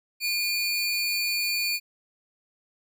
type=tone pair together; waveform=45% pulse; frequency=2431 / 4497 Hz; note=D#7 / C#8; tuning=-41 / +24 cents; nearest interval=major seventh; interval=1065 cents; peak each=-27 dBFS; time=0.2-1.8 s; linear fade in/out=50 ms; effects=none

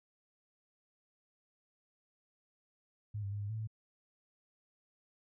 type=tone with pitch steps; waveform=sine; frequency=104.9 / 99.3 / 102.7 / 102 / 110.2 / 109.4 Hz; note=G#2 / G2 / G#2 / G#2 / A2 / A2; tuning=+18 / +23 / -19 / -31 / +3 / -9 cents; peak=-36 dBFS; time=3.14-3.674 s; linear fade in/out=10 ms; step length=89 ms; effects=none

